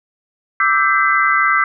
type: chord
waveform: sine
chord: E minor seventh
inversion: third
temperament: equal with one note detuned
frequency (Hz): 1174.7 / 1318.5 / 1568 / 2026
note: D6 / E6 / G6 / B6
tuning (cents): 0 / 0 / 0 / +44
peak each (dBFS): -17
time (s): 0.6-1.64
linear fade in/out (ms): 2
effects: none